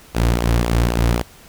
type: tone with flanger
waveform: sawtooth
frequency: 58.27 Hz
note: A#1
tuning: in tune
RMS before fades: -17 dBFS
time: 0.14-1.23 s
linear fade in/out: 20 ms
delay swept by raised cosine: 0.5 to 5.3 ms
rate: 3.8 Hz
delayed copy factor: -0.55
effects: pink hiss -45 dBFS RMS until 1.48 s